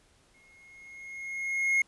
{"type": "tone with exponential growth", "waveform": "triangle", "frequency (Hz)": 2155, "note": "C#7", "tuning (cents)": -49, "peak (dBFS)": -19, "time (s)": [0.34, 1.82], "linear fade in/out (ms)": 5, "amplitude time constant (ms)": 320, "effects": ["pink hiss -64 dBFS RMS until 1.87 s", "resampled to 24000 Hz"]}